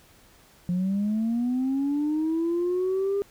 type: linear sweep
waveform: sine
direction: up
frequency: 174.61 to 404.4 Hz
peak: -21 dBFS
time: 0.69-3.22 s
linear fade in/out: 0 ms
effects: tanh soft clip ceiling -20 dBFS + pink hiss -56 dBFS RMS until 3.3 s